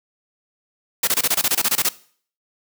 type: noise bursts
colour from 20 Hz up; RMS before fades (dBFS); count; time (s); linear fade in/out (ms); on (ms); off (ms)
white; -18; 13; 1.03-1.89; 5; 44; 24
effects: noise-tail reverb RT60 0.5 s tail -19 dB re dry + high-pass 150 Hz 12 dB/octave